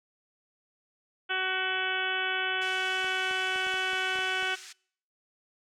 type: harmonic tone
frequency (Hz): 375.1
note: F#4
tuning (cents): +24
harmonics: 1 / 2 / 3 / 4 / 5 / 6 / 7 / 8 / 9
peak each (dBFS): -39 / -37 / -40 / -30 / -41 / -37 / -37 / -35 / -41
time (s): 1.29-4.56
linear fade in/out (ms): 20
type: band-pass noise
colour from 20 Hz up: white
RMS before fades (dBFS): -47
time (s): 2.61-4.73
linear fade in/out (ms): 10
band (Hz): 1400 to 7400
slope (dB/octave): 24
type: clicks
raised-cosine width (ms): 1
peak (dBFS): -32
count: 9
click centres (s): 3.045 / 3.311 / 3.559 / 3.667 / 3.741 / 3.933 / 4.157 / 4.188 / 4.427
effects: noise-tail reverb RT60 0.6 s tail -25 dB re dry